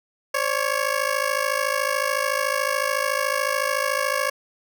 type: ring-modulated tone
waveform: 15% pulse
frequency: 554.4 Hz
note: C#5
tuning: in tune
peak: -12 dBFS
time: 0.34-4.3 s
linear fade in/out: 5 ms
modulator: 26.9 Hz
effects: none